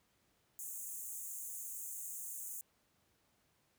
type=high-pass noise; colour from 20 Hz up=pink; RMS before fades=-45 dBFS; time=0.59-2.61 s; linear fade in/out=0 ms; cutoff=6500 Hz; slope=96 dB/octave; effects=pink hiss -75 dBFS RMS until 3.78 s + high-pass 60 Hz 12 dB/octave